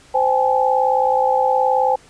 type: tone cluster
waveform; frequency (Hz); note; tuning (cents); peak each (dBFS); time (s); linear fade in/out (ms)
sine; 517 / 796 / 855; C5 / G5 / A5; -21 / +26 / -50; -18; 0.14-1.96; 10
effects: pink hiss -48 dBFS RMS until 2.09 s + resampled to 22050 Hz